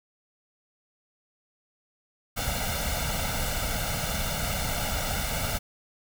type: noise with comb filter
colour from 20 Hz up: pink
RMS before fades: -29 dBFS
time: 2.36-5.59 s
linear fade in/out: 20 ms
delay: 1.4 ms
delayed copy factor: +0.8
effects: none